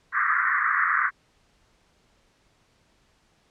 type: band-pass noise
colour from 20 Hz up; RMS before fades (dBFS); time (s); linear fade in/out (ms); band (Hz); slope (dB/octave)
pink; -23; 0.12-1.11; 50; 1100 to 2000; 96
effects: pink hiss -64 dBFS RMS until 3.5 s + low-pass 7000 Hz 12 dB/octave